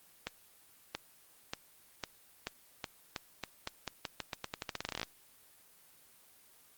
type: accelerating click train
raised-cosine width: 0.2 ms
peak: -18 dBFS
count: 27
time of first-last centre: 0.27-5.031 s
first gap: 680 ms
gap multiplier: 0.86
effects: white hiss -62 dBFS RMS until 6.77 s + Opus 24 kbps